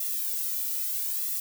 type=noise with flanger; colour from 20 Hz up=violet; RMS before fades=-30 dBFS; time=0-1.4 s; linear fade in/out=5 ms; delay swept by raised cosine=1.3 to 1.87 ms; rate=0.75 Hz; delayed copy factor=-0.8; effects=none